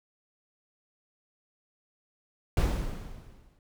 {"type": "noise with exponential decay", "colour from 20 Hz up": "brown", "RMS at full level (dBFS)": -22, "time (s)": [2.57, 3.59], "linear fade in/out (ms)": 2, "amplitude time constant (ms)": 220, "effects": []}